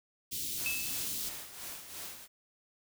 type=band-stop noise; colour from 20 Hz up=white; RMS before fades=-37 dBFS; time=0.31-1.3 s; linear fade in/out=20 ms; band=350 to 3000 Hz; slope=24 dB/octave
type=noise with tremolo; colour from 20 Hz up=white; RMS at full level=-42 dBFS; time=0.56-2.28 s; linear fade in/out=50 ms; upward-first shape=sine; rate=2.9 Hz; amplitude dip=60%
type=tone with exponential decay; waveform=sine; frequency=2615 Hz; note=E7; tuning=15 cents flat; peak=-30 dBFS; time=0.66-1.22 s; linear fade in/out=0 ms; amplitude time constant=120 ms
effects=none